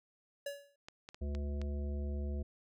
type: tone with exponential decay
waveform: square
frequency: 567 Hz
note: C#5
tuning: 39 cents sharp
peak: -36 dBFS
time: 0.46-0.76 s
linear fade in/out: 5 ms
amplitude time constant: 64 ms
type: clicks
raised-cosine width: 0.2 ms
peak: -30 dBFS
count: 5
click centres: 0.885 / 1.089 / 1.145 / 1.35 / 1.616 s
type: harmonic tone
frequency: 71.8 Hz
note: D2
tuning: 39 cents flat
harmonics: 1 / 3 / 5 / 7 / 9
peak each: -35 / -45 / -49 / -52 / -54 dBFS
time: 1.21-2.43 s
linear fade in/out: 10 ms
effects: none